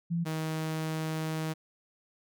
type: tone pair in turn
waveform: sine / sawtooth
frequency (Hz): 169.2 / 158.28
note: E3 / D#3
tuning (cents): +45 / +30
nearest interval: minor second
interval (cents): 115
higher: first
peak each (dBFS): -27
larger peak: neither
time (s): 0.1-0.25 / 0.25-1.54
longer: second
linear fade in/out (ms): 20
effects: none